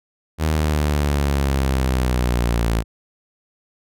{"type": "linear sweep", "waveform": "sawtooth", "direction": "down", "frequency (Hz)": [79, 55.5], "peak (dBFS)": -13, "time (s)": [0.38, 2.84], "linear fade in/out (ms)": 50, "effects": []}